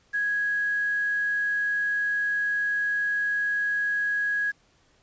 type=tone with quantisation; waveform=sine; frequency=1661.2 Hz; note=G#6; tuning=in tune; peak=-23 dBFS; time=0.13-4.52 s; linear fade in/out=20 ms; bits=8; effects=pink hiss -63 dBFS RMS until 5.02 s + resampled to 16000 Hz